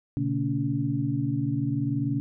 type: tone cluster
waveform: sine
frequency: 121.7 / 142.2 / 228.6 / 283.2 Hz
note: B2 / C#3 / A#3 / C#4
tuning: -25 / +45 / -34 / +37 cents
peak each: -29 / -29 / -35 / -28 dBFS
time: 0.17-2.2 s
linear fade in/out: 0 ms
effects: none